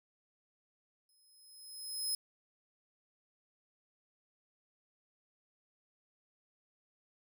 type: tone with exponential growth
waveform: 20% pulse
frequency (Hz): 5120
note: D#8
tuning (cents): +49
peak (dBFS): -26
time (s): 1.09-2.15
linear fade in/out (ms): 2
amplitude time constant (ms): 230
effects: none

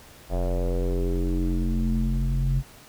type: tone with low-pass filter sweep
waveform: square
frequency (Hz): 44.42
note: F1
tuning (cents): +30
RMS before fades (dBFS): -24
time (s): 0.29-2.63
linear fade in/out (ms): 50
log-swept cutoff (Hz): 670 to 140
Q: 4.3
effects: pink hiss -49 dBFS RMS until 2.88 s

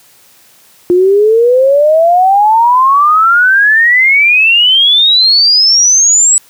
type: exponential sweep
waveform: sine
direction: up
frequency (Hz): 349.2 to 7902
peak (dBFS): -4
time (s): 0.9-6.38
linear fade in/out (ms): 0
effects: white hiss -44 dBFS RMS until 6.49 s + high-pass 80 Hz 12 dB/octave

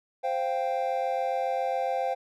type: chord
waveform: triangle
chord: C suspended fourth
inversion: none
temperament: just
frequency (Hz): 523.3 / 697.7 / 784.9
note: C5 / F5 / G5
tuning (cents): 0 / -2 / +2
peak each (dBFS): -28 / -29 / -28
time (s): 0.23-2.15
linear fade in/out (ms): 20
effects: none

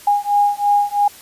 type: beating tone pair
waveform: sine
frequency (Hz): 817 / 820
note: G#5 / G#5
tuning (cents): -29 / -22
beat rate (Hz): 3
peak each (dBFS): -16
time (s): 0.07-1.08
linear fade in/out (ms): 5
effects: white hiss -41 dBFS RMS until 1.21 s + resampled to 32000 Hz

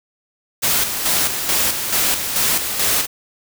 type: noise with tremolo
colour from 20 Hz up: white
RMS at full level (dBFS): -17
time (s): 0.62-3.07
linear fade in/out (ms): 20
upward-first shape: square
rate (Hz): 2.3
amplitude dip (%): 50
effects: none

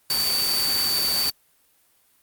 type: tone in noise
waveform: sine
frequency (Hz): 4573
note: D8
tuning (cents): -47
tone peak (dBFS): -21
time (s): 0.1-1.3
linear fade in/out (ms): 2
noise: white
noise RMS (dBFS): -26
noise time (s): 0.1-1.3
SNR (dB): +2
effects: white hiss -62 dBFS RMS until 2.22 s + Opus 32 kbps

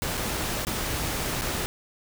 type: noise with dropouts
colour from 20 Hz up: pink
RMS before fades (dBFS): -29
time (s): 0.02-1.66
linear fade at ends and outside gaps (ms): 0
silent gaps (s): 0.171-0.175 / 0.65-0.669 / 1.412-1.419
effects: none

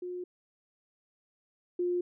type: tone pair in turn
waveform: sine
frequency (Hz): 359.1 / 354.6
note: F4 / F4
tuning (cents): +48 / +26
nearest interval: unison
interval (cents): 22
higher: first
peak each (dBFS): -35 / -27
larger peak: second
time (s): 0.02-0.24 / 1.79-2.01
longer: neither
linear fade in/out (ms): 5
effects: none

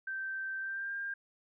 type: tone with pitch glide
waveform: sine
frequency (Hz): 1558 to 1600.9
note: G6 to G6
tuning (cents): -11 to +36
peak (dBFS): -35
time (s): 0.07-1.14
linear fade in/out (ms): 5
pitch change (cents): +47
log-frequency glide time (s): 0.59-0.94
effects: none

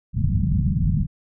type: low-pass noise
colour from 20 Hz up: white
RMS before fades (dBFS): -20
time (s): 0.13-1.07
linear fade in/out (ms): 50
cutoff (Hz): 190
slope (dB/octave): 48
effects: none

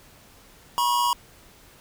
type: tone pair together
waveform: square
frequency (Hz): 967.5 / 1086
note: B5 / C#6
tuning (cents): -36 / -36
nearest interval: major second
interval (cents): 200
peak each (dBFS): -22 / -26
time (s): 0.78-1.13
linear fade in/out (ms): 0
effects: pink hiss -52 dBFS RMS until 1.8 s

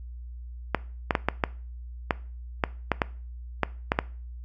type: clicks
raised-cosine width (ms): 0.5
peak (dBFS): -6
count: 12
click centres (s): 0.747 / 1.108 / 1.152 / 1.286 / 1.438 / 2.108 / 2.638 / 2.917 / 3.018 / 3.633 / 3.919 / 3.989
effects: noise-tail reverb RT60 0.4 s tail -20 dB re dry + added 60 Hz sine -37 dBFS peak until 4.44 s

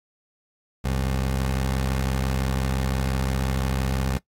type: tone pair together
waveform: 20% pulse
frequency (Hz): 65.84 / 91.8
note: C2 / F#2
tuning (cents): +11 / -13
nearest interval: tritone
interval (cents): 576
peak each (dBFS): -18 / -30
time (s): 0.84-4.18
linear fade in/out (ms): 10
effects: noise-tail reverb RT60 0.1 s tail -18 dB re dry + AAC 48 kbps

